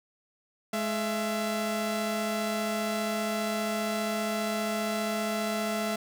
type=tone pair together; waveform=sawtooth; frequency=212 / 671 Hz; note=G#3 / E5; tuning=+36 / +31 cents; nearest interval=octave + minor sixth; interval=1995 cents; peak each=-27 dBFS; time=0.73-5.96 s; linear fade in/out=5 ms; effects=none